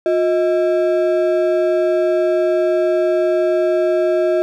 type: ring-modulated tone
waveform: triangle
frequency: 493.9 Hz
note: B4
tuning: in tune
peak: -8 dBFS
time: 0.06-4.42 s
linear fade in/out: 0 ms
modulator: 137 Hz
effects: none